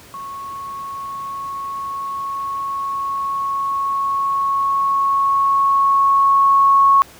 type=tone with level ramp; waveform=sine; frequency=1102 Hz; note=C#6; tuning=11 cents flat; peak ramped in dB=-28 to -8 dBFS; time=0.14-7.02 s; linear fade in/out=0 ms; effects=pink hiss -43 dBFS RMS until 7.19 s + high-pass 60 Hz 12 dB/octave